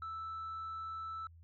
sine tone, 1318.5 Hz, E6, in tune, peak -38 dBFS, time 0.02-1.27 s, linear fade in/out 2 ms, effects tanh soft clip ceiling -38 dBFS + added 83 Hz sine -55 dBFS peak until 1.43 s

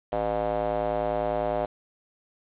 square tone with band-pass filter, 55 Hz, A1, in tune, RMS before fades -27 dBFS, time 0.12-1.66 s, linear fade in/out 10 ms, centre 640 Hz, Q 4.1, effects resampled to 8000 Hz + 8-bit

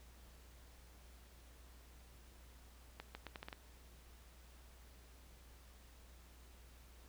accelerating click train, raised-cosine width 0.3 ms, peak -30 dBFS, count 7, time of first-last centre 3-3.528 s, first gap 150 ms, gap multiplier 0.78, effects added 60 Hz sine -59 dBFS peak until 7.08 s + pink hiss -65 dBFS RMS until 7.08 s

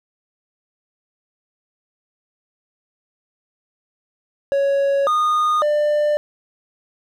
triangle tone with pitch steps, 556 / 1228 / 595 Hz, C#5 / D#6 / D5, +5 / -23 / +22 cents, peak -13 dBFS, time 4.52-6.17 s, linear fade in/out 0 ms, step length 550 ms, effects none

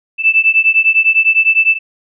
sine beating tone pair, 2637 / 2646.9 Hz, E7 / E7, 0 / +6 cents, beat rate 9.9 Hz, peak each -11 dBFS, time 0.18-1.79 s, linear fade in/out 50 ms, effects none

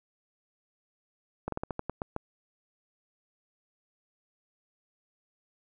slowing click train, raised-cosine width 1 ms, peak -18 dBFS, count 9, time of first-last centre 1.48-2.164 s, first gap 43 ms, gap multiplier 1.19, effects none

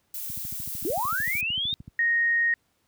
violet noise, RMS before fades -34 dBFS, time 0.14-1.41 s, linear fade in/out 2 ms
click train, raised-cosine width 5 ms, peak -28 dBFS, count 22, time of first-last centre 0.3-1.879 s, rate 13.3 Hz
sine linear sweep, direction up, 285.6 to 3752 Hz, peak -25 dBFS, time 0.85-1.74 s, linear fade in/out 0 ms
sine tone, 1864.7 Hz, A#6, in tune, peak -20 dBFS, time 1.99-2.54 s, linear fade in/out 2 ms
effects pink hiss -70 dBFS RMS until 2.87 s + high-pass 60 Hz 12 dB/octave

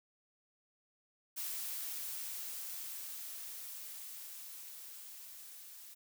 blue noise with level ramp, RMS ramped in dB -40 to -53 dBFS, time 1.36-5.95 s, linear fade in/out 20 ms, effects none

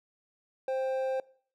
triangle tone pair together, 525.4 / 790 Hz, C5 / G5, +7 / +13 cents, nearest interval perfect fifth, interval 706 cents, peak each -27 / -36 dBFS, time 0.68-1.2 s, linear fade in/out 2 ms, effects noise-tail reverb RT60 0.5 s tail -22 dB re dry

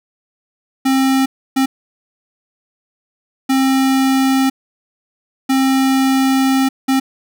square tone bursts at uneven times, 266.2 Hz, C4, 30 cents sharp, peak -12 dBFS, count 5, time 0.85-1.26 / 1.56-1.66 / 3.49-4.5 / 5.49-6.69 / 6.88-7 s, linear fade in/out 10 ms, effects none

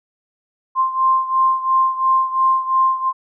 sine beating tone pair, 1049 / 1051.9 Hz, C6 / C6, +4 / +9 cents, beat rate 2.9 Hz, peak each -15 / -19 dBFS, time 0.75-3.13 s, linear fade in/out 50 ms, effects none

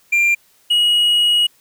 triangle tone pair in turn, 2383 / 2900 Hz, D7 / F#7, +25 / -35 cents, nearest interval minor third, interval 340 cents, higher second, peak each -10 dBFS, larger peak neither, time 0.12-0.35 / 0.7-1.47 s, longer second, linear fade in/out 10 ms, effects white hiss -55 dBFS RMS until 1.6 s

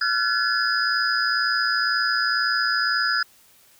sine tone cluster, 1369 / 1491 / 1714 / 4977 Hz, F6 / F#6 / A6 / D#8, -35 / +13 / -46 / 0 cents, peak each -25 dBFS, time 0.01-3.23 s, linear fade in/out 5 ms, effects white hiss -55 dBFS RMS until 3.79 s

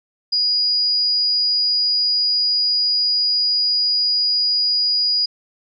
sine tone, 4897 Hz, D#8, 28 cents flat, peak -15 dBFS, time 0.32-5.26 s, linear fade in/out 10 ms, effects none

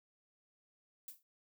violet noise with exponential decay, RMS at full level -44 dBFS, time 1.08-1.23 s, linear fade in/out 2 ms, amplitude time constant 32 ms, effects none

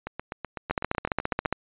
two click trains, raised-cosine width 0.5 ms, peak -9 / -17 dBFS, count 13 / 12, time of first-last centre 0.71-1.526 / 0.07-1.452 s, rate 14.7 / 7.96 Hz, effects resampled to 8000 Hz

